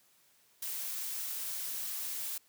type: noise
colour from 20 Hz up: blue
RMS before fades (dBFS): -38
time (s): 0.62-2.38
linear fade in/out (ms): 5
effects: white hiss -67 dBFS RMS until 2.48 s + high-pass 80 Hz 12 dB/octave